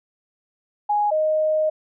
sine tone pair in turn, 830.6 / 621.2 Hz, G#5 / D#5, 0 / -3 cents, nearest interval perfect fourth, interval 503 cents, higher first, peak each -17 / -17 dBFS, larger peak neither, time 0.89-1.11 / 1.11-1.7 s, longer second, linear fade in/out 10 ms, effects none

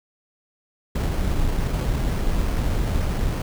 brown noise with sample-and-hold, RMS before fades -22 dBFS, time 0.95-3.42 s, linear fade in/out 5 ms, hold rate 3675 Hz, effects none

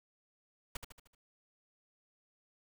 pink noise with echo, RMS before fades -39 dBFS, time 0.75-0.77 s, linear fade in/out 5 ms, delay 76 ms, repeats 5, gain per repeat -6 dB, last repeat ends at 1.15 s, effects none

